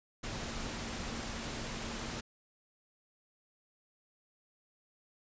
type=tone in noise; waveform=sine; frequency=230 Hz; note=A#3; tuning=23 cents flat; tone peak=-47 dBFS; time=0.23-2.21 s; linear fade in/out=10 ms; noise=pink; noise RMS=-40 dBFS; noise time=0.23-2.21 s; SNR=-10 dB; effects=resampled to 16000 Hz